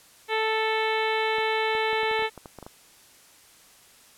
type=harmonic tone; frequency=440 Hz; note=A4; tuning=in tune; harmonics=1 / 2 / 3 / 4 / 5 / 6 / 7 / 8 / 9; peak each=-27 / -28 / -35 / -32 / -31 / -36 / -37 / -39 / -39 dBFS; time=0.28-2.3 s; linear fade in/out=50 ms
type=clicks; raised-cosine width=1 ms; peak=-26 dBFS; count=12; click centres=1.384 / 1.751 / 1.93 / 2.032 / 2.113 / 2.193 / 2.223 / 2.377 / 2.458 / 2.587 / 2.627 / 2.665 s
effects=white hiss -54 dBFS RMS until 4.17 s + low-pass 12000 Hz 12 dB/octave